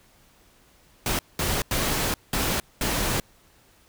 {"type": "noise bursts at uneven times", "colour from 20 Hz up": "pink", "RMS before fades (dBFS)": -25, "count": 5, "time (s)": [[1.06, 1.19], [1.39, 1.62], [1.71, 2.14], [2.33, 2.6], [2.81, 3.2]], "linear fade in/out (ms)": 2, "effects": ["pink hiss -58 dBFS RMS until 3.88 s"]}